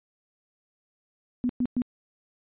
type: tone bursts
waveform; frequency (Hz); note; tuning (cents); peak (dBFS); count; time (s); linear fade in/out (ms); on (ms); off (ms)
sine; 246.9; B3; 0; -22; 3; 1.44-1.819; 0; 53; 110
effects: resampled to 8000 Hz